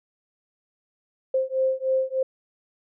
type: beating tone pair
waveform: sine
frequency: 523.3 / 526.6 Hz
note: C5 / C5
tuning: 0 / +11 cents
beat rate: 3.3 Hz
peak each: -24 dBFS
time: 1.34-2.23 s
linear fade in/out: 5 ms
effects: none